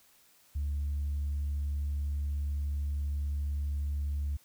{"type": "tone", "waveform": "sine", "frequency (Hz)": 72, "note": "D2", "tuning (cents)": -34, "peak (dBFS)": -28, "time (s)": [0.55, 4.37], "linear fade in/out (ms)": 10, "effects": ["tanh soft clip ceiling -27 dBFS", "white hiss -63 dBFS RMS until 4.44 s"]}